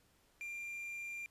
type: tone with quantisation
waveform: triangle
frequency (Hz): 2384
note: D7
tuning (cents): +25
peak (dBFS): -40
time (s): 0.41-1.26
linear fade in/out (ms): 0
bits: 10
effects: pink hiss -71 dBFS RMS until 1.3 s + resampled to 32000 Hz